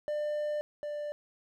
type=tone pair in turn; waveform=triangle; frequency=597 / 591.2 Hz; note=D5 / D5; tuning=+28 / +11 cents; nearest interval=unison; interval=17 cents; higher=first; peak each=-28 / -32 dBFS; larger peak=first; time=0.08-0.61 / 0.83-1.12 s; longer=first; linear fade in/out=0 ms; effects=none